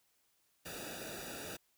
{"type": "noise with comb filter", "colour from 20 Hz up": "pink", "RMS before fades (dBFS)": -45, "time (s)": [0.65, 1.57], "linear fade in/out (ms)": 10, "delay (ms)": 0.94, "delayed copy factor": -0.95, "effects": ["white hiss -75 dBFS RMS until 1.77 s"]}